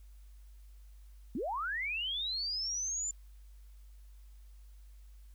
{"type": "linear sweep", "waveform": "sine", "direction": "up", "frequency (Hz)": [196, 7230], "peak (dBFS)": -33, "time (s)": [1.35, 3.11], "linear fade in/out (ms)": 2, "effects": ["added 50 Hz sine -51 dBFS peak until 5.34 s", "white hiss -71 dBFS RMS until 5.34 s"]}